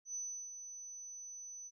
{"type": "tone with ADSR envelope", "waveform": "sine", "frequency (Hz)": 6000, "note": "F#8", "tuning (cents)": 23, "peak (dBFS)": -38, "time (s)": [0.05, 1.71], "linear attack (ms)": 98, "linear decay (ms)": 350, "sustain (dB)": -8, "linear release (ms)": 44, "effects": []}